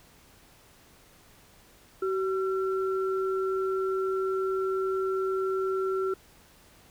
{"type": "tone pair together", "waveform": "sine", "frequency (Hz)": [380.4, 1355.6], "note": ["F#4", "E6"], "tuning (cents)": [48, 48], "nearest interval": "octave + minor seventh", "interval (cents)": 2200, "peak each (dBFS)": [-26, -34], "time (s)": [2.02, 6.14], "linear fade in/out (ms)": 5, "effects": ["pink hiss -57 dBFS RMS until 6.9 s"]}